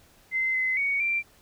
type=tone with pitch steps; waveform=sine; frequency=2066 / 2046 / 2236 / 2358 Hz; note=C7 / C7 / C#7 / D7; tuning=-22 / -39 / +14 / +6 cents; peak=-23 dBFS; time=0.31-1.23 s; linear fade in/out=50 ms; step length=230 ms; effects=pink hiss -58 dBFS RMS until 1.41 s